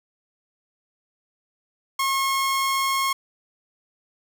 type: tone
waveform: sawtooth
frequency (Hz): 1083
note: C#6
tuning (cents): -41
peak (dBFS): -17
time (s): 1.99-3.13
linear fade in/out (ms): 5
effects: none